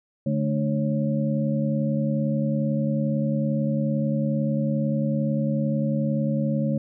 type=tone cluster; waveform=sine; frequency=146.1 / 217.3 / 295 / 547 Hz; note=D3 / A3 / D4 / C#5; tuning=-9 / -21 / +8 / -23 cents; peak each=-25 / -24 / -32 / -30 dBFS; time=0.26-6.78 s; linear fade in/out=5 ms; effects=none